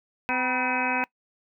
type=harmonic tone with a mistuned harmonic; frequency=254.4 Hz; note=C4; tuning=48 cents flat; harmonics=1 / 2 / 3 / 4 / 5 / 6 / 7 / 8 / 9 / 10; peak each=-32 / -36 / -31 / -30 / -40 / -31 / -39 / -36 / -35 / -29 dBFS; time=0.29-1.04 s; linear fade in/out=0 ms; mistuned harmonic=4; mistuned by=-75 cents; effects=noise-tail reverb RT60 0.1 s tail -23 dB re dry